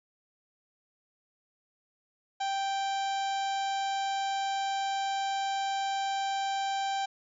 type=harmonic tone; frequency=784 Hz; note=G5; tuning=in tune; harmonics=1 / 2 / 3 / 4 / 5 / 6 / 7 / 8 / 9; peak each=-29 / -41 / -45 / -42 / -44 / -51 / -50 / -53 / -49 dBFS; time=2.4-7.06 s; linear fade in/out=10 ms; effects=none